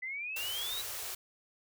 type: exponential sweep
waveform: sine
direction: up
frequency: 1997 to 3950 Hz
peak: -36 dBFS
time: 0.02-0.82 s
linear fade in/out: 10 ms
type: band-stop noise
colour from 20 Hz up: white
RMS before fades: -40 dBFS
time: 0.36-1.15 s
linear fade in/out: 5 ms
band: 130 to 340 Hz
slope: 96 dB/octave
effects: none